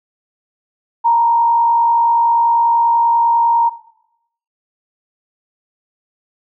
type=tone with frequency modulation; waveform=sine; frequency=932.3 Hz; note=A#5; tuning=in tune; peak=-9 dBFS; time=1.04-3.7 s; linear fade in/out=20 ms; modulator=50.2 Hz; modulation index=0.32; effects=noise-tail reverb RT60 0.8 s tail -18 dB re dry